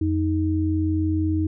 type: tone pair together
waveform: sine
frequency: 88 / 313.6 Hz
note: F2 / D#4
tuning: +14 / +14 cents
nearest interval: octave + minor seventh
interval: 2200 cents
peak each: -22 dBFS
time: 0.01-1.47 s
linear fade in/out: 5 ms
effects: none